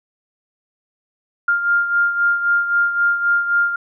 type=beating tone pair; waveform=sine; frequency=1401 / 1404.8 Hz; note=F6 / F6; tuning=+5 / +10 cents; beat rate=3.8 Hz; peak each=-15 / -22 dBFS; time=1.48-3.76 s; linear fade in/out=5 ms; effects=none